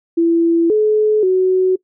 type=tone with pitch steps; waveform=sine; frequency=334.8 / 427.8 / 372.4 Hz; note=E4 / A4 / F#4; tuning=+27 / -49 / +11 cents; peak=-10 dBFS; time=0.17-1.76 s; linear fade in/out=10 ms; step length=530 ms; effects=noise-tail reverb RT60 0.1 s tail -21 dB re dry

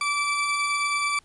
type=tone pair together; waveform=40% pulse; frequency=1158.3 / 2326 Hz; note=D6 / D7; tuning=-24 / -17 cents; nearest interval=octave; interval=1207 cents; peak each=-25 dBFS; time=0.01-1.19 s; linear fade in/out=2 ms; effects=pink hiss -60 dBFS RMS until 1.24 s + resampled to 24000 Hz

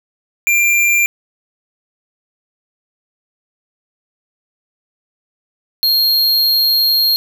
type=tone pair in turn; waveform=square; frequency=2378 / 4237 Hz; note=D7 / C8; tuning=+21 / +21 cents; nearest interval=minor seventh; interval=1000 cents; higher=second; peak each=-11 dBFS; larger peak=neither; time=0.47-1.06 / 5.83-7.16 s; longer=second; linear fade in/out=0 ms; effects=8-bit

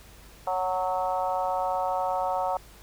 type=harmonic tone with a mistuned harmonic; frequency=185 Hz; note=F#3; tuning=in tune; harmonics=3 / 4 / 5 / 6 / 7; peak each=-31 / -28 / -30 / -37 / -37 dBFS; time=0.47-2.57 s; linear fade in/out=2 ms; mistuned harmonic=5; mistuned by=-15 cents; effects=added 50 Hz sine -52 dBFS peak until 2.82 s + pink hiss -52 dBFS RMS until 2.82 s

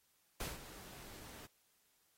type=noise with ADSR envelope; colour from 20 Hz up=pink; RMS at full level=-41 dBFS; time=0.4-1.47 s; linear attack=4 ms; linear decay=170 ms; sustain=-13 dB; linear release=18 ms; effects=white hiss -75 dBFS RMS until 2.17 s + AAC 48 kbps

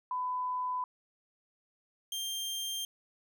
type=tone pair in turn; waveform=sine / sawtooth; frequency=1002 / 3181 Hz; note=B5 / G7; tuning=+25 / +25 cents; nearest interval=octave + minor sixth; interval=2000 cents; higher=second; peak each=-31 / -31 dBFS; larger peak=neither; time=0.11-0.84 / 2.12-2.85 s; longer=neither; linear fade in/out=2 ms; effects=none

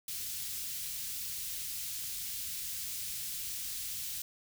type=band-stop noise; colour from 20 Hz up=white; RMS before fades=-39 dBFS; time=0.08-4.22 s; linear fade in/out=2 ms; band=120 to 3100 Hz; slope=12 dB/octave; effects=none

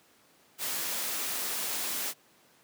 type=noise; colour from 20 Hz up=white; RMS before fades=-33 dBFS; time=0.58-2.14 s; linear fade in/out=50 ms; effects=pink hiss -62 dBFS RMS until 2.63 s + high-pass 200 Hz 12 dB/octave

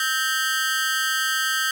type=tone with amplitude modulation; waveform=sawtooth; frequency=1568 Hz; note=G6; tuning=in tune; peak=-13 dBFS; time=0-1.71 s; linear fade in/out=2 ms; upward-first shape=sine; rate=272 Hz; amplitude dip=100%; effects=none

